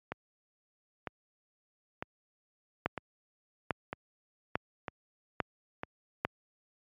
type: two click trains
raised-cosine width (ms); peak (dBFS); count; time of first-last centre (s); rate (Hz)
0.5; -13 / -20; 5 / 7; 2.86-6.25 / 0.12-5.834; 1.18 / 1.05
effects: high-pass 80 Hz 12 dB/octave + MP3 96 kbps